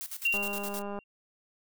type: noise with tremolo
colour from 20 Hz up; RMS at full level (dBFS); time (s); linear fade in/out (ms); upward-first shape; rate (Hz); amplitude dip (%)
blue; -38; 0.01-0.82; 0; square; 9.6; 80
type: tone with exponential decay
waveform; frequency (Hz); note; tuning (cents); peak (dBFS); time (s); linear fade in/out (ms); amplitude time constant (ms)
sine; 2761; F7; -20; -22; 0.25-1.04; 5; 170
type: click train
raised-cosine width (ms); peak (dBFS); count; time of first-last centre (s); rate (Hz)
1; -25; 132; 0.34-0.989; 202
effects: none